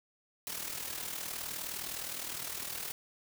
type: noise with amplitude modulation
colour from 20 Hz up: white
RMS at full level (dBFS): -37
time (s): 0.47-2.92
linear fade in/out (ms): 0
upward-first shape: sine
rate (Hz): 39.5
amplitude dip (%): 60
effects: none